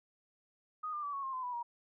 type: tone with pitch steps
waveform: sine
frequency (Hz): 1244.5 / 1197.3 / 1151.8 / 1108.1 / 1066 / 1025.6 / 986.6 / 949.2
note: D#6 / D6 / D6 / C#6 / C6 / C6 / B5 / A#5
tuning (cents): 0 / +33 / -34 / -1 / +32 / -35 / -2 / +31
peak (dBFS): -36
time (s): 0.83-1.63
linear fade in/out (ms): 10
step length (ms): 100
effects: none